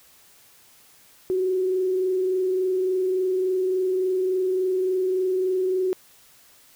sine tone with frequency modulation, 372.2 Hz, F#4, 10 cents sharp, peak -20 dBFS, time 1.3-5.93 s, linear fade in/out 0 ms, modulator 23.5 Hz, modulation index 0.29, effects white hiss -54 dBFS RMS until 6.75 s

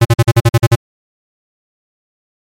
square tone bursts, 116.54 Hz, A#2, in tune, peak -5 dBFS, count 9, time 0.01-0.756 s, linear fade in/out 10 ms, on 42 ms, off 46 ms, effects MP3 64 kbps

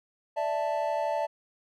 triangle chord, D suspended second, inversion none, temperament equal, 587.3 / 659.3 / 880 Hz, D5 / E5 / A5, 0 / 0 / 0 cents, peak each -29 dBFS, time 0.36-1.27 s, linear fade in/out 20 ms, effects none

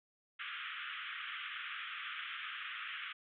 pink band-pass noise, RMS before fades -44 dBFS, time 0.39-3.13 s, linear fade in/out 10 ms, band 1200 to 3400 Hz, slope 96 dB/octave, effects none

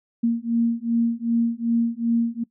sine beating tone pair, 231.2 / 233.8 Hz, A#3 / A#3, -14 / +5 cents, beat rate 2.6 Hz, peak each -22 dBFS, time 0.23-2.44 s, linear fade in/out 10 ms, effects noise-tail reverb RT60 0.1 s tail -21 dB re dry

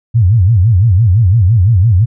sine tone with vibrato, 102.2 Hz, G#2, 27 cents flat, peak -5 dBFS, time 0.14-2.06 s, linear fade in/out 20 ms, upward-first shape sine, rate 5.9 Hz, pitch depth 280 cents each way, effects none

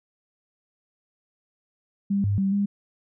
sine tone with pitch steps, 199.2 / 100.8 / 194.5 / 201.5 Hz, G3 / G2 / G3 / G3, +28 / +49 / -13 / +48 cents, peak -20 dBFS, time 2.1-2.66 s, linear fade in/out 10 ms, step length 140 ms, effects none

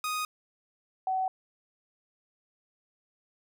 sawtooth / sine tone pair in turn, 1244.5 / 754.5 Hz, D#6 / F#5, 0 / +34 cents, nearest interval major sixth, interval 866 cents, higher first, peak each -26 dBFS, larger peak neither, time 0.04-0.25 / 1.07-1.28 s, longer neither, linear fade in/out 2 ms, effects none

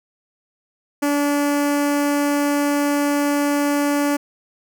sawtooth tone with notch filter, 288.3 Hz, D4, 32 cents flat, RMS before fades -19 dBFS, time 1.02-4.17 s, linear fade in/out 10 ms, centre 3700 Hz, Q 1.5, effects none

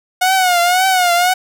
sawtooth tone with vibrato, 727 Hz, F#5, 31 cents flat, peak -7 dBFS, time 0.21-1.34 s, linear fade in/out 10 ms, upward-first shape triangle, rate 1.9 Hz, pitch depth 100 cents each way, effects none

